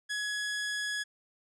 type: tone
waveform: sawtooth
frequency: 1681 Hz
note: G#6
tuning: 20 cents sharp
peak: -28 dBFS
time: 0.09-1.04 s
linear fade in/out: 20 ms
effects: resampled to 22050 Hz